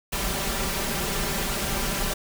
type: noise with comb filter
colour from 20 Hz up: pink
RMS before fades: -27 dBFS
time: 0.12-2.14 s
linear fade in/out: 10 ms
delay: 5.1 ms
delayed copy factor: +0.65
effects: none